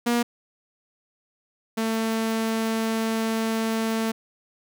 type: tone pair in turn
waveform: sawtooth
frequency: 238.1 / 223.6 Hz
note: A#3 / A3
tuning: +37 / +28 cents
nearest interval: minor second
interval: 109 cents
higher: first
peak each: -16 / -19 dBFS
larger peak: first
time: 0.06-0.23 / 1.77-4.12 s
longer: second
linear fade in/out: 10 ms
effects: none